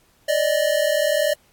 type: tone pair together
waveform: square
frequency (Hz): 582.1 / 622.3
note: D5 / D#5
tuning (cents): -15 / 0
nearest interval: minor second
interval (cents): 115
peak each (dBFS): -21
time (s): 0.28-1.34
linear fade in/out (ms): 10
effects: pink hiss -59 dBFS RMS until 1.52 s + AAC 64 kbps